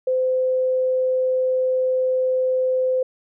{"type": "tone", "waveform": "sine", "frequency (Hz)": 514, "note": "C5", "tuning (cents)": -31, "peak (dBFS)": -17, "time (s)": [0.07, 3.03], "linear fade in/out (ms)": 5, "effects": []}